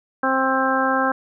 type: harmonic tone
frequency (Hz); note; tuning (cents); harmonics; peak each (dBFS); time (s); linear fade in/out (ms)
264.1; C4; +16; 1 / 2 / 3 / 4 / 5 / 6; -24 / -24 / -24 / -24 / -24 / -24; 0.23-1.12; 5
effects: none